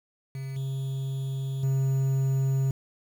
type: tone with level steps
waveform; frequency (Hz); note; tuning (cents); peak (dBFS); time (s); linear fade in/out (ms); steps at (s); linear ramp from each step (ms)
triangle; 134.4; C3; +47; -30 / -26 / -20; 0.35-2.71; 2; 0.56 / 1.63; 5
effects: 8-bit